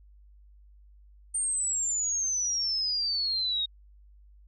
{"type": "exponential sweep", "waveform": "sine", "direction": "down", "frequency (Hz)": [8870, 3729], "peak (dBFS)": -26, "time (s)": [1.34, 3.66], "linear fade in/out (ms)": 10, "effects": ["added 50 Hz sine -52 dBFS peak until 4.47 s"]}